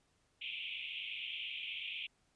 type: band-pass noise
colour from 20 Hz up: pink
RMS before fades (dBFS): -43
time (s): 0.41-2.07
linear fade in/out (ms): 10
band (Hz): 2300 to 3400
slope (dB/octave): 96
effects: pink hiss -75 dBFS RMS until 2.35 s + resampled to 22050 Hz